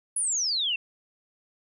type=exponential sweep; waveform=sine; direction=down; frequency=10548 to 2637 Hz; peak=-24 dBFS; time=0.16-0.76 s; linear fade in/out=5 ms; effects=none